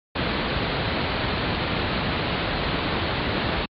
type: low-pass noise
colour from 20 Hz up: pink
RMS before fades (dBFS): -24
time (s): 0.15-3.66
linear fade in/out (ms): 10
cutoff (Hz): 4400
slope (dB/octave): 96
effects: high-pass 60 Hz 12 dB/octave + MP3 48 kbps